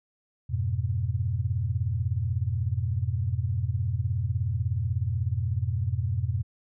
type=chord; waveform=sine; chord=F diminished; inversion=none; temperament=equal; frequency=87.31 / 103.83 / 123.47 Hz; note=F2 / Ab2 / Cb3; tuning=0 / 0 / 0 cents; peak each=-29 dBFS; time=0.49-6.43 s; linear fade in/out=20 ms; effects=none